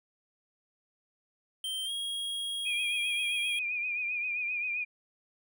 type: tone with pitch glide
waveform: square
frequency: 3136 to 3282 Hz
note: G7 to G#7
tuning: 0 to -21 cents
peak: -33 dBFS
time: 1.64-3.59 s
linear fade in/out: 2 ms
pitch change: +79 cents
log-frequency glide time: 1.85-1.91 s
type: tone with vibrato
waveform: sine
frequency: 2441 Hz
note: D#7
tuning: 34 cents flat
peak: -30 dBFS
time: 2.65-4.85 s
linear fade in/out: 20 ms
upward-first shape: triangle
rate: 7.6 Hz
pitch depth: 66 cents each way
effects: none